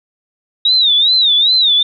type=tone with vibrato; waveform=sine; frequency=3751 Hz; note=A#7; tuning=10 cents sharp; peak=-8 dBFS; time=0.65-1.83 s; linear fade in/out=5 ms; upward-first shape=sine; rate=2.5 Hz; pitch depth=150 cents each way; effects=none